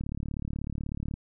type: click train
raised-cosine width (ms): 5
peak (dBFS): -21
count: 42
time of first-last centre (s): 0.01-1.139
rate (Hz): 36.3
effects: none